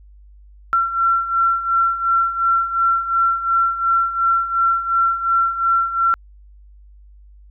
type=beating tone pair; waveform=sine; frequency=1356 / 1358.8 Hz; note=E6 / F6; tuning=+49 / -48 cents; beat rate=2.8 Hz; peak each=-21 / -16 dBFS; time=0.73-6.14 s; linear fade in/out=0 ms; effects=added 50 Hz sine -42 dBFS peak until 7.5 s